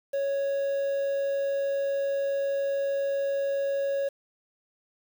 triangle tone with quantisation, 554.4 Hz, C#5, in tune, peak -23 dBFS, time 0.13-4.09 s, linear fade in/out 10 ms, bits 8, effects none

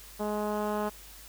10% pulse tone with low-pass filter sweep, 210 Hz, G#3, 19 cents sharp, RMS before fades -31 dBFS, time 0.19-0.9 s, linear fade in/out 20 ms, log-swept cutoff 830 to 1400 Hz, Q 0.77, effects added 50 Hz sine -52 dBFS peak until 1.28 s + white hiss -50 dBFS RMS until 1.28 s

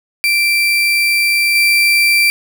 35% pulse tone with level steps, 2349 Hz, D7, in tune, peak -9 / -7 dBFS, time 0.24-2.3 s, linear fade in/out 0 ms, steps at 1.55 s, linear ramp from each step 5 ms, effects none

